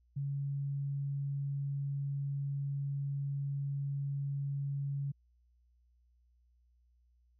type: tone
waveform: sine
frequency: 140 Hz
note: C#3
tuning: 18 cents sharp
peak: -33 dBFS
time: 0.16-5.12 s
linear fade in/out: 10 ms
effects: added 60 Hz sine -66 dBFS peak until 7.39 s